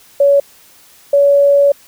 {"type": "tone pair in turn", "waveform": "sine", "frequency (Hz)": [563, 565.6], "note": ["C#5", "C#5"], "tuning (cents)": [27, 35], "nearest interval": "unison", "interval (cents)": 8, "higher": "second", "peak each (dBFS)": [-6, -6], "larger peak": "neither", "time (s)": [[0.2, 0.4], [1.13, 1.72]], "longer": "second", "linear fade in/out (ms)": 5, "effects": ["white hiss -45 dBFS RMS until 1.87 s"]}